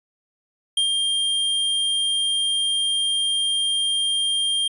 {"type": "tone with ADSR envelope", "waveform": "square", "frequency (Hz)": 3200, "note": "G7", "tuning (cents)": 35, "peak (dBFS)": -17, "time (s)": [0.77, 4.68], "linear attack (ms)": 4, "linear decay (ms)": 99, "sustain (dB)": -3, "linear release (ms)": 6, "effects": ["resampled to 32000 Hz"]}